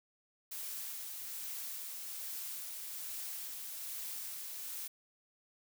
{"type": "noise with tremolo", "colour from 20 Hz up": "blue", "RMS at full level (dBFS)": -42, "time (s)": [0.51, 4.88], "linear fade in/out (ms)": 10, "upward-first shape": "sine", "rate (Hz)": 1.2, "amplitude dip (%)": 25, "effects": []}